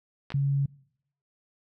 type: clicks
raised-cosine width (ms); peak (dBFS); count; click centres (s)
0.3; -21; 2; 0.304 / 0.32
type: tone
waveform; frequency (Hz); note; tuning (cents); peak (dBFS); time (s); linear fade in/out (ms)
sine; 139.3; C#3; +9; -22; 0.34-0.66; 5
effects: noise-tail reverb RT60 0.7 s tail -23 dB re dry